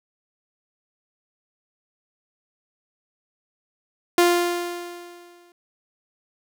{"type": "tone with exponential decay", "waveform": "sawtooth", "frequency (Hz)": 349.2, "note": "F4", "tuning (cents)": 0, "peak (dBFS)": -9, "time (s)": [4.18, 5.52], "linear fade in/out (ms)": 2, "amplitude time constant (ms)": 290, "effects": []}